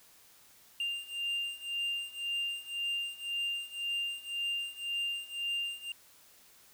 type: beating tone pair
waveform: triangle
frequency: 2794 / 2795.9 Hz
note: F7 / F7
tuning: 0 / +1 cents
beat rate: 1.9 Hz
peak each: -36 / -34 dBFS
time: 0.8-5.92 s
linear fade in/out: 2 ms
effects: white hiss -60 dBFS RMS until 6.73 s